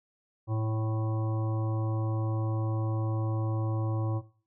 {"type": "harmonic tone", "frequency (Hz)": 110, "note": "A2", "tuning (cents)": 0, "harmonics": [1, 3, 5, 7, 9, 10], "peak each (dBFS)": [-27, -37, -41, -44, -46, -47], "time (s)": [0.47, 4.22], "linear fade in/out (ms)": 50, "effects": ["noise-tail reverb RT60 0.4 s tail -17 dB re dry"]}